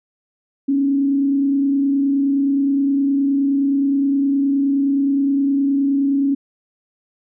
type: tone with frequency modulation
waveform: sine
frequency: 277.2 Hz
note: C#4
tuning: in tune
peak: -14 dBFS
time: 0.68-6.35 s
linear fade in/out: 10 ms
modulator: 29.6 Hz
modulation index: 0.33
effects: none